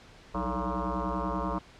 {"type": "tone with frequency modulation", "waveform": "sine", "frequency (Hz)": 442.6, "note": "A4", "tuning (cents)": 10, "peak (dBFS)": -28, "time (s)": [0.34, 1.59], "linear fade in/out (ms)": 10, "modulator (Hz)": 125, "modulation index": 6, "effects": ["pink hiss -53 dBFS RMS until 1.79 s", "low-pass 5000 Hz 12 dB/octave"]}